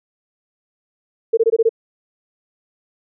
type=tone bursts; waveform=sine; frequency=453.3 Hz; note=A#4; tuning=48 cents flat; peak=-10 dBFS; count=6; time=1.33-1.693 s; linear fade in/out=10 ms; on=43 ms; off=21 ms; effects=none